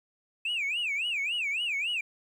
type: tone with vibrato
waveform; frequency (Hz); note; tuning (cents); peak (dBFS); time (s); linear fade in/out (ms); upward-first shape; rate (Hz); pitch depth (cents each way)
sine; 2540; D#7; +35; -26; 0.45-2.01; 5; sine; 3.6; 250
effects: tanh soft clip ceiling -25 dBFS + 10-bit